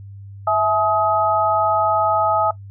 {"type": "tone cluster", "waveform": "sine", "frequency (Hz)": [655, 851, 1263], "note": ["E5", "G#5", "D#6"], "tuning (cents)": [-11, 42, 26], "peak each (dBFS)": -19, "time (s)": [0.47, 2.51], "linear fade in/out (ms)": 5, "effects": ["noise-tail reverb RT60 0.1 s tail -17 dB re dry", "added 99 Hz sine -34 dBFS peak until 2.7 s"]}